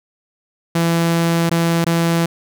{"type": "tone with dropouts", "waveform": "sawtooth", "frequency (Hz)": 167.6, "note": "E3", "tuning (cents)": 29, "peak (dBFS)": -10, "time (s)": [0.75, 2.26], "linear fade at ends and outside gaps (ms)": 5, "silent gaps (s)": [[1.495, 1.511], [1.845, 1.864]], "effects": []}